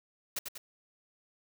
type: noise with echo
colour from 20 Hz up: white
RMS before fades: -34 dBFS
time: 0.36-0.39 s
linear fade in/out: 5 ms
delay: 95 ms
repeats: 2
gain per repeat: -5 dB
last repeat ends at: 0.58 s
effects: none